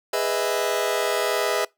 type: chord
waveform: sawtooth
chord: E major seventh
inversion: first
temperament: just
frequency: 412 / 494.4 / 618.1 / 659.3 Hz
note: G#4 / B4 / D#5 / E5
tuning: -14 / +2 / -12 / 0 cents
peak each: -23 dBFS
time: 0.13-1.65 s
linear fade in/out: 5 ms
effects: noise-tail reverb RT60 0.2 s tail -24 dB re dry